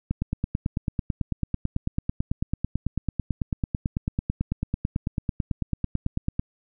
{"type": "click train", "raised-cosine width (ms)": 5, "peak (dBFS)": -12, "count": 58, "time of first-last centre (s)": [0.11, 6.394], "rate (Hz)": 9.07, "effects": []}